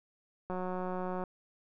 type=click train; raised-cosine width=1 ms; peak=-24 dBFS; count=136; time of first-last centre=0.5-1.238 s; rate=183 Hz; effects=none